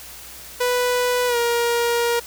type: tone with pitch glide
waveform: sawtooth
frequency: 493.9 to 472.4 Hz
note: B4 to A#4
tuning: 0 to +23 cents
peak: -14 dBFS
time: 0.6-2.2 s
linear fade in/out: 10 ms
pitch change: -77 cents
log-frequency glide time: 1.27-1.37 s
effects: added 60 Hz sine -49 dBFS peak until 2.26 s + white hiss -39 dBFS RMS until 2.26 s